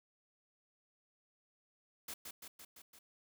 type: noise with echo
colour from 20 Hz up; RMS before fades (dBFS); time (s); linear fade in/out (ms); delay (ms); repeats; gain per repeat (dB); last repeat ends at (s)
white; -45; 2.08-2.14; 5; 170; 5; -3; 2.99
effects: none